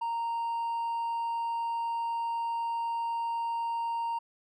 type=tone with hard clipping; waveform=sine; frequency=928 Hz; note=A#5; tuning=8 cents flat; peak=-30 dBFS; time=0.01-4.19 s; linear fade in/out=10 ms; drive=2 dB; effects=none